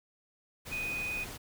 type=tone in noise; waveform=sine; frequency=2489 Hz; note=D#7; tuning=in tune; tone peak=-33 dBFS; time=0.71-1.25 s; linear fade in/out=20 ms; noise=pink; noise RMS=-43 dBFS; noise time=0.65-1.38 s; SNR=+7 dB; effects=none